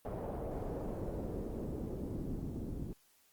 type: noise with low-pass filter sweep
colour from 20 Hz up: pink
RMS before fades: -40 dBFS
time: 0.05-2.93 s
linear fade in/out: 0 ms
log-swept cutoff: 700 to 260 Hz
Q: 1.6
effects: white hiss -69 dBFS RMS until 3.32 s + Opus 32 kbps